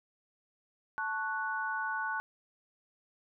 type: chord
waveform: sine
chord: F# minor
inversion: first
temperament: equal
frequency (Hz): 880 / 1108.7 / 1480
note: A5 / C#6 / F#6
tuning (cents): 0 / 0 / 0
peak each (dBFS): -37 / -39 / -34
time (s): 0.98-2.2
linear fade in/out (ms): 0
effects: none